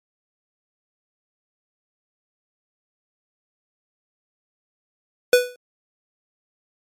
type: tone with exponential decay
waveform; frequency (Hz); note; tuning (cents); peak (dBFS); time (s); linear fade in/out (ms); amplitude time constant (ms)
square; 493.9; B4; 0; -8; 5.33-5.56; 2; 50
effects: MP3 64 kbps